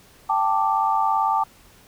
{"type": "chord", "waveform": "sine", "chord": "G suspended second", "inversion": "none", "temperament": "just", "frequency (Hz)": [784, 882, 1176], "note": ["G5", "A5", "D6"], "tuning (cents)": [0, 4, 2], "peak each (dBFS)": [-23, -21, -23], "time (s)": [0.29, 1.44], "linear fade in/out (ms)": 10, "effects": ["pink hiss -52 dBFS RMS until 1.87 s"]}